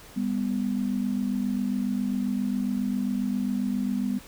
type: tone pair together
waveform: sine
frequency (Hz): 200.7 / 248.1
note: G3 / B3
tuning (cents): +41 / +8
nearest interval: major third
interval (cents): 367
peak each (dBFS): -27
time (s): 0.16-4.19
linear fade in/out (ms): 10
effects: pink hiss -48 dBFS RMS until 4.27 s